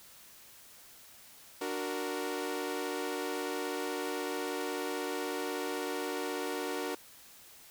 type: chord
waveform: sawtooth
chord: D augmented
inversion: none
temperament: equal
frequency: 293.7 / 370 / 466.2 Hz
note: D4 / F#4 / A#4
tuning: 0 / 0 / 0 cents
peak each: -35 / -34 / -34 dBFS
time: 1.61-6.95 s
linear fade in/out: 5 ms
effects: white hiss -55 dBFS RMS until 7.7 s